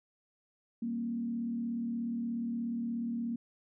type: tone with frequency modulation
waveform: sine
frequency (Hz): 233.7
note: A#3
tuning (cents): +5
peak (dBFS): -32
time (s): 0.82-3.36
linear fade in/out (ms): 5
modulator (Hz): 36.8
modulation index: 0.5
effects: none